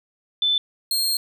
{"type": "tone pair in turn", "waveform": ["sine", "sawtooth"], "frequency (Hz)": [3520, 4227], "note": ["A7", "C8"], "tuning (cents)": [0, 17], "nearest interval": "minor third", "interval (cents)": 317, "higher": "second", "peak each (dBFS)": -17, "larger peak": "neither", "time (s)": [[0.42, 0.58], [0.91, 1.17]], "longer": "second", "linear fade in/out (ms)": 2, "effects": []}